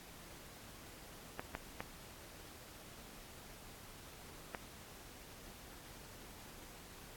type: clicks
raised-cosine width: 0.5 ms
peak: -24 dBFS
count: 4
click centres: 1.395 / 1.551 / 1.805 / 4.548 s
effects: pink hiss -55 dBFS RMS until 7.16 s + AAC 64 kbps